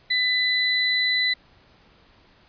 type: tone pair together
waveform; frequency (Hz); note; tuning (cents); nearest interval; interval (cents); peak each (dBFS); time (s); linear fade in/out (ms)
sine; 2000 / 4000; B6 / B7; +21 / +21; octave; 1200; -22; 0.1-1.34; 10
effects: pink hiss -56 dBFS RMS until 2.48 s + resampled to 11025 Hz